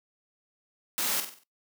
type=noise with echo; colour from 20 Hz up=white; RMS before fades=-29 dBFS; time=0.98-1.2 s; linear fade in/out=0 ms; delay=47 ms; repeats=5; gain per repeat=-7 dB; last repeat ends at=1.435 s; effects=noise-tail reverb RT60 0.2 s tail -24 dB re dry + high-pass 200 Hz 12 dB/octave